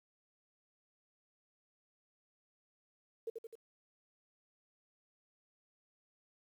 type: tone with echo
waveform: sine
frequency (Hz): 453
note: A#4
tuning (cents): -50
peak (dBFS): -36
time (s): 3.27-3.3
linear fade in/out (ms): 5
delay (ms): 85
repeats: 3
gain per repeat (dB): -4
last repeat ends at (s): 3.555
effects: 11-bit